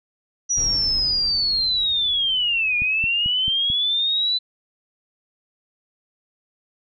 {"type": "linear two-way sweep", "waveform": "sine", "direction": "down then up", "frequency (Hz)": [5870, 2419, 4016], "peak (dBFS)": -18, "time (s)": [0.49, 4.39], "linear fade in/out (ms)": 20, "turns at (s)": 2.77}
{"type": "noise with exponential decay", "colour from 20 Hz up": "brown", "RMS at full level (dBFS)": -29, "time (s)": [0.57, 4.21], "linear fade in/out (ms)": 5, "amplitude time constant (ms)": 790}
{"type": "click train", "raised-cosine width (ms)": 5, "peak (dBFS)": -20, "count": 5, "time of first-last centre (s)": [2.82, 3.701], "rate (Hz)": 4.54}
{"effects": []}